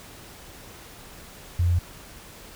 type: tone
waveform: sine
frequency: 87.31 Hz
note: F2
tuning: in tune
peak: -18 dBFS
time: 1.59-1.79 s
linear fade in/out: 5 ms
effects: pink hiss -45 dBFS RMS until 2.55 s